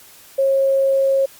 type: tone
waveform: sine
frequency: 542 Hz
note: C#5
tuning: 39 cents flat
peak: -13 dBFS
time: 0.38-1.26 s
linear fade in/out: 10 ms
effects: white hiss -45 dBFS RMS until 1.39 s + Opus 48 kbps